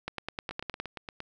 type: two click trains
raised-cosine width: 0.3 ms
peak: -17 / -22 dBFS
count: 8 / 7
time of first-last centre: 0.08-0.8 / 0.51-1.204 s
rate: 9.72 / 8.65 Hz
effects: none